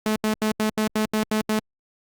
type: tone bursts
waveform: sawtooth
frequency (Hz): 215.8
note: A3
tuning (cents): -33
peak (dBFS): -16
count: 9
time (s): 0.06-1.592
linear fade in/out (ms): 2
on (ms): 100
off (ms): 79
effects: Opus 48 kbps